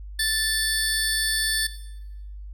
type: tone pair together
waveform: 25% pulse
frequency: 1760 / 4474 Hz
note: A6 / C#8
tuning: 0 / +15 cents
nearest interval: octave + major third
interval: 1615 cents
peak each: -20 dBFS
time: 0.19-1.67 s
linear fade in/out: 5 ms
effects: noise-tail reverb RT60 1.0 s tail -18 dB re dry + added 50 Hz sine -35 dBFS peak until 2.53 s